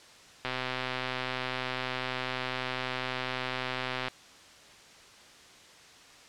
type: click train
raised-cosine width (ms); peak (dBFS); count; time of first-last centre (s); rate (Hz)
0.3; -16; 466; 0.45-4.083; 128
effects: white hiss -53 dBFS RMS until 6.28 s + low-pass 6000 Hz 12 dB/octave